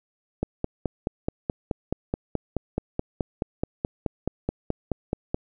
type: click train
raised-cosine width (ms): 2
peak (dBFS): -11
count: 24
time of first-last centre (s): 0.43-5.345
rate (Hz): 4.68
effects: none